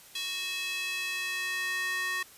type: tone with high-pass filter sweep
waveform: square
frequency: 369.5 Hz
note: F#4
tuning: 2 cents flat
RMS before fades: -33 dBFS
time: 0.15-2.23 s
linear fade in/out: 5 ms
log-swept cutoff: 3200 to 1600 Hz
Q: 2.9
effects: white hiss -53 dBFS RMS until 2.37 s + resampled to 32000 Hz